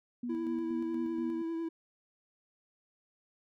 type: tone with tremolo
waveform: sine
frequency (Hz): 242.5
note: B3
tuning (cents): -31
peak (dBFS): -34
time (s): 0.23-1.42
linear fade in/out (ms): 5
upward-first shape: square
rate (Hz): 4.2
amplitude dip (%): 45
type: tone with vibrato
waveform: triangle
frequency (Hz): 330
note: E4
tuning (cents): +2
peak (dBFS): -31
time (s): 0.29-1.69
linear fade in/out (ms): 10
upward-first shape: triangle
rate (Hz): 10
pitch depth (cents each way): 25
effects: none